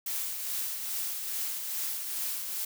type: noise with tremolo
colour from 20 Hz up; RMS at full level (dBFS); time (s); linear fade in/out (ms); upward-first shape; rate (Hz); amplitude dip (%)
blue; -32; 0.06-2.65; 5; triangle; 2.4; 45
effects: none